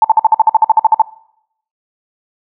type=tone bursts; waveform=sine; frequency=880 Hz; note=A5; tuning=in tune; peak=-3 dBFS; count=14; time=0.02-1.019 s; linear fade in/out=2 ms; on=24 ms; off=51 ms; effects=noise-tail reverb RT60 0.7 s tail -20 dB re dry